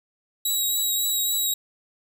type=tone with vibrato; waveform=10% pulse; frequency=3856 Hz; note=B7; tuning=42 cents flat; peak=-15 dBFS; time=0.45-1.54 s; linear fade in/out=5 ms; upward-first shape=triangle; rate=3.6 Hz; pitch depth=27 cents each way; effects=none